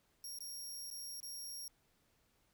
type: tone with dropouts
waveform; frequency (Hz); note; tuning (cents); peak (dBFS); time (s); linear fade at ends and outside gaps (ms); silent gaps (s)
20% pulse; 5588; F8; 0; -39; 0.24-1.68; 2; 0.388-0.405 / 0.903-0.911 / 1.203-1.229
effects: pink hiss -75 dBFS RMS until 2.53 s